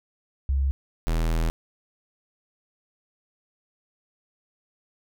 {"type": "tone pair in turn", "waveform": ["sine", "square"], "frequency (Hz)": [68, 40.74], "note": ["C#2", "E1"], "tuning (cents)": [-33, -20], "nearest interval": "major sixth", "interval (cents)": 887, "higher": "first", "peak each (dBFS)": [-20, -22], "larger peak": "first", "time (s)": [[0.49, 0.71], [1.07, 1.5]], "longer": "second", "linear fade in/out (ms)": 0, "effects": []}